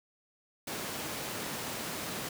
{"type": "high-pass noise", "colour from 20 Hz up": "pink", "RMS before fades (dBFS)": -38, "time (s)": [0.67, 2.29], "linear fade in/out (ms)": 5, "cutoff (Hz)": 150, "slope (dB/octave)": 12, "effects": []}